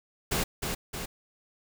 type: noise with echo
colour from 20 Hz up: pink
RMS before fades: -28 dBFS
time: 0.31-0.44 s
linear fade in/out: 10 ms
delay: 310 ms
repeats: 2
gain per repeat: -4 dB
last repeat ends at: 1.06 s
effects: none